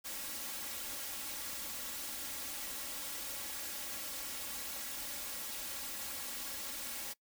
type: noise with comb filter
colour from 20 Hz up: white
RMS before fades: -42 dBFS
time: 0.04-7.14 s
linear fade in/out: 20 ms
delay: 3.6 ms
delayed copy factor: +0.8
effects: noise-tail reverb RT60 0.1 s tail -22 dB re dry